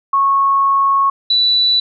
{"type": "tone pair in turn", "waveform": "sine", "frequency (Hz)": [1100, 3961], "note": ["C#6", "B7"], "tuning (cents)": [-14, 4], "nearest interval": "octave + minor seventh", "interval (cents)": 2218, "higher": "second", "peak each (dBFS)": -10, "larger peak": "neither", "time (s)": [[0.13, 1.1], [1.3, 1.8]], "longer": "first", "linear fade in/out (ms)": 5, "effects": []}